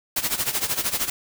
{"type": "noise with tremolo", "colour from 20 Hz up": "white", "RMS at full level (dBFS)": -22, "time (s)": [0.16, 1.1], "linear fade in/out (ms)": 5, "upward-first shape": "sine", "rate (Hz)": 13, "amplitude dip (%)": 80, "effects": []}